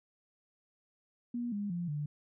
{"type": "tone with pitch steps", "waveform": "sine", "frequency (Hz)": [240, 204.2, 173.67, 147.74], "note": ["B3", "G#3", "F3", "D3"], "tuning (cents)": [-49, -29, -9, 11], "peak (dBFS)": -33, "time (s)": [1.34, 2.06], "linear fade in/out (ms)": 5, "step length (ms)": 180, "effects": []}